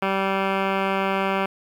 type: tone with low-pass filter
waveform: 10% pulse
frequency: 193.7 Hz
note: G3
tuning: 20 cents flat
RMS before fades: -23 dBFS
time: 0.02-1.46 s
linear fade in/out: 5 ms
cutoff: 2100 Hz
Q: 3.7
effects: 8-bit